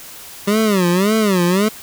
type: tone with vibrato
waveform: 25% pulse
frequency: 196.1 Hz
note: G3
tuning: 1 cent sharp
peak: -9 dBFS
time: 0.47-1.69 s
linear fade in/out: 10 ms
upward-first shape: sine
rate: 1.8 Hz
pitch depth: 210 cents each way
effects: white hiss -36 dBFS RMS until 1.82 s